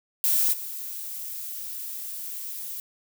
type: noise with level steps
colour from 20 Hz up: violet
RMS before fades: -22 / -35 dBFS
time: 0.24-2.8 s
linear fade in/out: 0 ms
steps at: 0.52 s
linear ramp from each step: 20 ms
effects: none